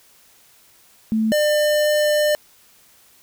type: tone pair in turn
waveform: sine / square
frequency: 220 / 599.7 Hz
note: A3 / D5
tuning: 0 / +36 cents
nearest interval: octave + perfect fourth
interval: 1736 cents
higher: second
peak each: -16 dBFS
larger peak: neither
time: 1.12-1.32 / 1.32-2.35 s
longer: second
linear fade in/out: 0 ms
effects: white hiss -53 dBFS RMS until 3.22 s